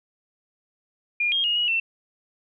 sine tone with pitch steps, 2418 / 3236 / 2864 / 2904 / 2689 Hz, D7 / G#7 / F7 / F#7 / E7, +50 / -46 / +43 / -33 / +34 cents, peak -20 dBFS, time 1.2-1.8 s, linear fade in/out 5 ms, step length 120 ms, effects none

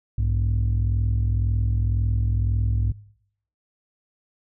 sine tone pair together, 60.97 / 102.9 Hz, B1 / G#2, -22 / -16 cents, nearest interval major sixth, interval 906 cents, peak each -20 dBFS, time 0.18-2.92 s, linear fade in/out 5 ms, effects noise-tail reverb RT60 0.7 s tail -22 dB re dry + tanh soft clip ceiling -16 dBFS

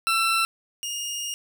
20% pulse tone pair in turn, 1341 / 2841 Hz, E6 / F7, +29 / +29 cents, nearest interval octave + minor second, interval 1300 cents, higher second, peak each -15 / -24 dBFS, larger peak first, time 0.07-0.45 / 0.83-1.34 s, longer second, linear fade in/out 0 ms, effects none

